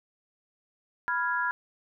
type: chord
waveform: sine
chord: F diminished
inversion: second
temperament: equal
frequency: 987.8 / 1396.9 / 1661.2 Hz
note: Cb6 / F6 / Ab6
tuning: 0 / 0 / 0 cents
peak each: -30 dBFS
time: 1.08-1.51 s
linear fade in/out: 0 ms
effects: none